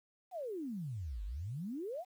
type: exponential two-way sweep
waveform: sine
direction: down then up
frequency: 780 to 46.61 to 780 Hz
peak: -38 dBFS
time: 0.31-2.05 s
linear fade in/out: 50 ms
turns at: 1.24 s
effects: 11-bit